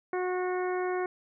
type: harmonic tone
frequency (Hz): 364.9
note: F#4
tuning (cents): -24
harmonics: 1 / 2 / 3 / 4 / 5 / 6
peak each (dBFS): -29 / -35 / -39 / -41 / -43 / -45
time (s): 0.13-1.06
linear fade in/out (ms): 2
effects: none